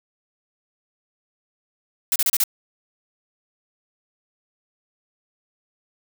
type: noise bursts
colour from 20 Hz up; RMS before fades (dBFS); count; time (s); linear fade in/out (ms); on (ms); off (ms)
blue; -19; 5; 2.12-2.438; 2; 38; 32
effects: none